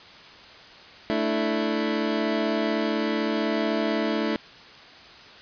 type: chord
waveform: 25% pulse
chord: A suspended fourth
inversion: none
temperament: equal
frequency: 220 / 293.7 / 329.6 Hz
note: A3 / D4 / E4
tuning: 0 / 0 / 0 cents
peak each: -23 / -25 / -24 dBFS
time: 1.1-4.36 s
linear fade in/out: 0 ms
effects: white hiss -46 dBFS RMS until 5.41 s + resampled to 11025 Hz